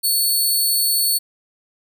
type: tone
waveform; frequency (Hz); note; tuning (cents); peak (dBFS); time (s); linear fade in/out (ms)
10% pulse; 4429; C#8; -2; -9; 0.03-1.19; 20
effects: none